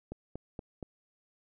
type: click train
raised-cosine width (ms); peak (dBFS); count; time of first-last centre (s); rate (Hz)
2; -26; 4; 0.12-0.828; 4.24
effects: none